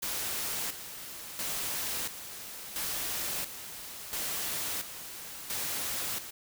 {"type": "noise with tremolo", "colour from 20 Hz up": "white", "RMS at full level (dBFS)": -34, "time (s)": [0.02, 6.31], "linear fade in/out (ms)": 10, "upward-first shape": "square", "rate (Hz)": 0.73, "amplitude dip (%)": 65, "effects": []}